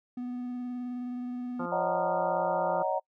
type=tone with vibrato; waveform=triangle; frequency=246.9 Hz; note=B3; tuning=in tune; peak=-31 dBFS; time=0.17-1.66 s; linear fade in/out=5 ms; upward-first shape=triangle; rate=19 Hz; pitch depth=19 cents each way
type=harmonic tone; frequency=174.61 Hz; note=F3; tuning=in tune; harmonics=1 / 2 / 3 / 4 / 5 / 6 / 7 / 8; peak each=-40 / -41 / -38 / -47 / -40 / -45 / -39 / -43 dBFS; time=1.59-2.83 s; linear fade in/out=10 ms
type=chord; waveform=sine; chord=D# minor seventh; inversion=third; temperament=just; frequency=560 / 622.3 / 746.7 / 933.4 Hz; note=C#5 / D#5 / F#5 / A#5; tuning=+18 / 0 / +16 / +2 cents; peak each=-32 dBFS; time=1.71-3 s; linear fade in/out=20 ms
effects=noise-tail reverb RT60 0.1 s tail -26 dB re dry